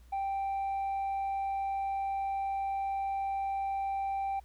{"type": "tone with tanh clipping", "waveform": "sine", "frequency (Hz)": 784, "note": "G5", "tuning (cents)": 0, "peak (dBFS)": -31, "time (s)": [0.12, 4.4], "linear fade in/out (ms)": 10, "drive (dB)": 2, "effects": ["added 60 Hz sine -53 dBFS peak until 4.44 s", "pink hiss -67 dBFS RMS until 4.44 s"]}